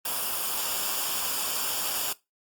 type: noise with comb filter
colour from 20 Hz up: white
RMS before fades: -29 dBFS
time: 0.05-2.13 s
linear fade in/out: 5 ms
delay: 0.49 ms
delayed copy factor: -0.65
effects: noise-tail reverb RT60 0.2 s tail -19 dB re dry + Opus 32 kbps